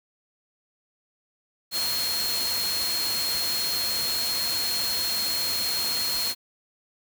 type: tone in noise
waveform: sine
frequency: 4253 Hz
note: C8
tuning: 27 cents sharp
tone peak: -26 dBFS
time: 1.71-6.35 s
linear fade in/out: 50 ms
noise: white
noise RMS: -30 dBFS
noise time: 1.71-6.35 s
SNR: +1 dB
effects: none